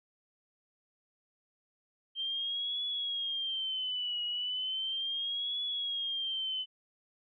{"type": "tone with vibrato", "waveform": "sine", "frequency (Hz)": 3141, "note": "G7", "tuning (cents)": 3, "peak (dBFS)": -32, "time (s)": [2.15, 6.66], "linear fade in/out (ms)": 50, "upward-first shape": "triangle", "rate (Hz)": 0.36, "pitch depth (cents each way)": 140, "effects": []}